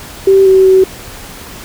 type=tone with pitch steps; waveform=sine; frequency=387.5 / 380.3 / 378.2 Hz; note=G4 / F#4 / F#4; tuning=-20 / +48 / +38 cents; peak=-3 dBFS; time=0.27-0.84 s; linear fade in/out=5 ms; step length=190 ms; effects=pink hiss -30 dBFS RMS until 1.64 s